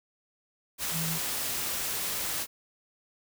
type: tone in noise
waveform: sine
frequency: 162.8 Hz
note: E3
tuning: 21 cents flat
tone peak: -32 dBFS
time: 0.91-1.2 s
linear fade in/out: 50 ms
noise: white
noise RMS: -32 dBFS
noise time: 0.78-2.47 s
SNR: -3 dB
effects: none